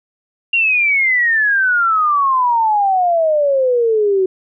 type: exponential sweep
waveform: sine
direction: down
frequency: 2794 to 370 Hz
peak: -11 dBFS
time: 0.53-4.26 s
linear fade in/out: 5 ms
effects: none